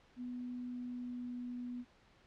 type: tone with pitch glide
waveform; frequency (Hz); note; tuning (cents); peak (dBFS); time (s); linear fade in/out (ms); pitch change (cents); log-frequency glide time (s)
sine; 246.9 to 245.2; B3 to B3; 0 to -12; -40; 0.16-1.85; 50; -12; 0.66-1.3
effects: pink hiss -66 dBFS RMS until 2.26 s + low-pass 4000 Hz 12 dB/octave

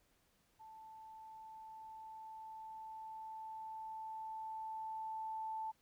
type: tone with level ramp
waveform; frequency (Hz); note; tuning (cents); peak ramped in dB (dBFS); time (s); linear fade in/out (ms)
sine; 880; A5; 0; -53 to -39; 0.59-5.72; 20
effects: pink hiss -75 dBFS RMS until 5.81 s

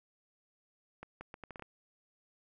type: accelerating click train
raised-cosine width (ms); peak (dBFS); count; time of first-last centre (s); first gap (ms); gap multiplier
0.5; -30; 8; 1.03-1.623; 180; 0.73
effects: none

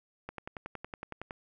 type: click train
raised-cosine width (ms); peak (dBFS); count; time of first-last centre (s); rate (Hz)
0.5; -24; 12; 0.29-1.309; 10.8
effects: none

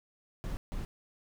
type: noise bursts at uneven times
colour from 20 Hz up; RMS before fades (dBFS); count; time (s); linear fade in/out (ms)
brown; -36; 2; 0.44-0.57 / 0.72-0.85; 0
effects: none

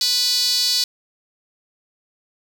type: tone with high-pass filter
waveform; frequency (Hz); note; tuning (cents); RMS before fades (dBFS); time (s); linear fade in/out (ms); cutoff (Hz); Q
sawtooth; 493.9; B4; 0; -19; 0.01-0.84; 2; 4400; 6.1
effects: none

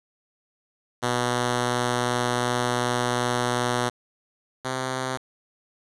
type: tone pair in turn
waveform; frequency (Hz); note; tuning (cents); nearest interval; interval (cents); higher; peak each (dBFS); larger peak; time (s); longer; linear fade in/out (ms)
5% pulse; 122.7 / 129.64; B2 / C3; -11 / -16; minor second; 95; second; -11 / -15; first; 1.02-3.9 / 4.64-5.18; first; 20
effects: resampled to 24000 Hz + 8-bit

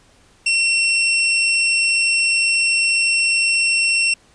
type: tone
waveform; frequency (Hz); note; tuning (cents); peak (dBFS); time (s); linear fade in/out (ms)
sawtooth; 2717; F7; -48; -11; 0.46-4.14; 5
effects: pink hiss -53 dBFS RMS until 4.34 s + resampled to 22050 Hz

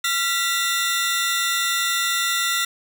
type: tone cluster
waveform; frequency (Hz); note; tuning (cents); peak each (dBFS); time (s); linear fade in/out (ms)
sawtooth; 1375 / 1965 / 3596; F6 / B6 / A7; -27 / -9 / +37; -21; 0.04-2.65; 5
effects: none

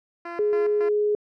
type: tone with tremolo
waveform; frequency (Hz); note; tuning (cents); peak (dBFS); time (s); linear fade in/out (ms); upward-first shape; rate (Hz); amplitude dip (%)
10% pulse; 342.7; F4; -33; -23; 0.25-0.89; 5; square; 3.6; 80
type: tone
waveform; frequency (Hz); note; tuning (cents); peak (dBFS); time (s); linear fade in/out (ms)
sine; 418; G#4; +11; -19; 0.39-1.15; 2
effects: low-pass 2000 Hz 12 dB/octave

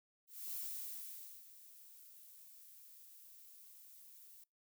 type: noise with ADSR envelope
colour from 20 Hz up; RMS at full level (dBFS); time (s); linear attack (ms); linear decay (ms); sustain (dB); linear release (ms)
violet; -43; 0.27-4.44; 260; 910; -16; 5
effects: noise-tail reverb RT60 0.2 s tail -24 dB re dry

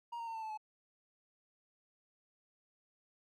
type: tone with pitch steps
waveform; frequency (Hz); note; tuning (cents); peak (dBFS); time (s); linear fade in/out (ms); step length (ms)
triangle; 942 / 924.7 / 907.8 / 891.2 / 874.9 / 858.8; A#5 / A#5 / A#5 / A5 / A5 / A5; +18 / -14 / -46 / +22 / -10 / -42; -38; 0.12-0.576; 10; 76
effects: none

